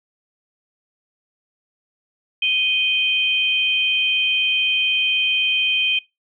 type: tone pair together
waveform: sine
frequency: 2489 / 3136 Hz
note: D#7 / G7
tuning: 0 / 0 cents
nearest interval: major third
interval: 400 cents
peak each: -19 dBFS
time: 2.42-5.99 s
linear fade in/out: 5 ms
effects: noise-tail reverb RT60 0.2 s tail -20 dB re dry